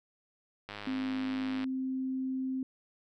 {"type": "click train", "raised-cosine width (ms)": 0.3, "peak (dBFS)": -25, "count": 99, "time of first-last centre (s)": [0.69, 1.641], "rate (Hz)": 103}
{"type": "tone", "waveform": "sine", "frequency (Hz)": 261.6, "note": "C4", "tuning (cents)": 0, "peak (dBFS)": -31, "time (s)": [0.87, 2.63], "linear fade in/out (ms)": 2}
{"effects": []}